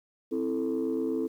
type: chord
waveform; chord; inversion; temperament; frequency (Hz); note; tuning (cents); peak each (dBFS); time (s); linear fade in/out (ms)
sine; A minor; first; equal; 261.6 / 329.6 / 440; C4 / E4 / A4; 0 / 0 / 0; -30; 0.31-1.28; 20
effects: tanh soft clip ceiling -21 dBFS + 10-bit